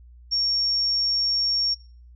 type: tone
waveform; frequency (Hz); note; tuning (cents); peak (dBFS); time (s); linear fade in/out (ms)
sine; 5520; F8; -21; -20; 0.31-1.75; 20
effects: noise-tail reverb RT60 0.4 s tail -20 dB re dry + added 60 Hz sine -45 dBFS peak until 2.15 s